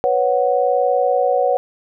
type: chord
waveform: sine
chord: B suspended second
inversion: none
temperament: equal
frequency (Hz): 493.9 / 554.4 / 740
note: B4 / C#5 / F#5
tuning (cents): 0 / 0 / 0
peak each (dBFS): -18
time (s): 0.04-1.57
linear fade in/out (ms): 0
effects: none